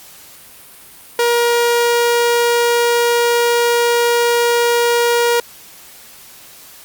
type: tone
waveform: sawtooth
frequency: 474.6 Hz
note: A#4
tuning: 31 cents sharp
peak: -8 dBFS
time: 1.19-5.4 s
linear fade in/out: 2 ms
effects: white hiss -40 dBFS RMS until 6.84 s + Opus 48 kbps